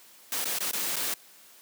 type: noise with dropouts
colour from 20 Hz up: white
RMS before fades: -30 dBFS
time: 0.32-1.14 s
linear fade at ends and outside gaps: 2 ms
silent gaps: 0.444-0.454 / 0.587-0.605 / 0.713-0.732 / 0.959-0.965 s
effects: white hiss -54 dBFS RMS until 1.61 s + high-pass 200 Hz 12 dB/octave